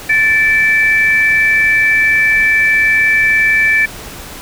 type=tone pair together; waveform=sine; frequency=1760 / 2322 Hz; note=A6 / D7; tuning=0 / -20 cents; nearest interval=perfect fourth; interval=480 cents; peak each=-11 dBFS; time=0.09-3.86 s; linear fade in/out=10 ms; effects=pink hiss -30 dBFS RMS until 4.41 s